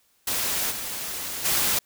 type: noise with level steps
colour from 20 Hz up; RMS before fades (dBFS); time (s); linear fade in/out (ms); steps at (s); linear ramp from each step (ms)
white; -26 / -32 / -23; 0.27-1.79; 5; 0.7 / 1.44; 20
effects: white hiss -65 dBFS RMS until 1.85 s